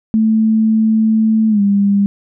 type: tone with pitch glide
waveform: sine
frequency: 220 to 200.6 Hz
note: A3 to G3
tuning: 0 to +40 cents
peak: -9 dBFS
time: 0.14-2.06 s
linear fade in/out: 0 ms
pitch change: -160 cents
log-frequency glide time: 1.49-1.61 s
effects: none